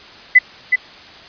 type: tone with echo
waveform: sine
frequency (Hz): 2009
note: B6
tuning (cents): +29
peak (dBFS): -3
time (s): 0.35-0.39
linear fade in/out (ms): 10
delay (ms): 370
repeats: 1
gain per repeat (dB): -6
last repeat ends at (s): 0.76
effects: white hiss -39 dBFS RMS until 1.28 s + resampled to 11025 Hz